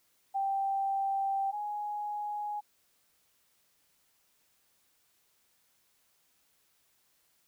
sine tone pair in turn, 784 / 832.6 Hz, G5 / G#5, 0 / +4 cents, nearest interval minor second, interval 104 cents, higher second, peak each -28 / -33 dBFS, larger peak first, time 0.34-1.52 / 1.52-2.61 s, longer first, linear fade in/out 20 ms, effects white hiss -71 dBFS RMS until 7.47 s

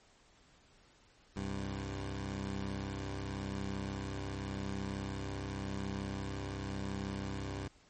15% pulse tone pair together, 65.7 / 98.1 Hz, C2 / G2, +8 / +2 cents, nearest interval perfect fifth, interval 694 cents, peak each -35 / -33 dBFS, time 1.36-7.68 s, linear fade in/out 5 ms, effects pink hiss -65 dBFS RMS until 7.89 s + MP3 32 kbps

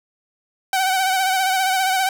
sawtooth tone with vibrato, 758 Hz, F#5, 42 cents sharp, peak -13 dBFS, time 0.73-2.09 s, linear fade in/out 2 ms, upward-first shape sine, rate 15 Hz, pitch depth 46 cents each way, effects none

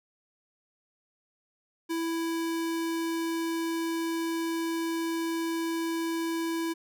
square tone, 330.5 Hz, E4, 5 cents sharp, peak -29 dBFS, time 1.89-6.74 s, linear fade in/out 20 ms, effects none

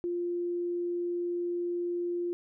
sine tone, 349.2 Hz, F4, in tune, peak -29 dBFS, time 0.04-2.33 s, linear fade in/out 0 ms, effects none

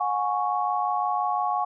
sine chord, F# suspended second, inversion none, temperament equal with one note detuned, 724.8 / 830.6 / 1108.7 Hz, F#5 / G#5 / C#6, -36 / 0 / 0 cents, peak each -27 dBFS, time 0-1.65 s, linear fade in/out 10 ms, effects none

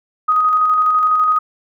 sine tone with tremolo, 1251 Hz, D#6, 9 cents sharp, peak -10 dBFS, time 0.28-1.39 s, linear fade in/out 10 ms, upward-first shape square, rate 12 Hz, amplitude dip 25%, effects none

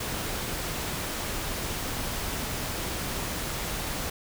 pink noise, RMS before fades -32 dBFS, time 0-4.1 s, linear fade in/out 5 ms, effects none

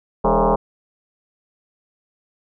sine tone with frequency modulation, 204.2 Hz, G#3, 29 cents flat, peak -13 dBFS, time 0.24-0.56 s, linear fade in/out 10 ms, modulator 123 Hz, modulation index 7.1, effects none

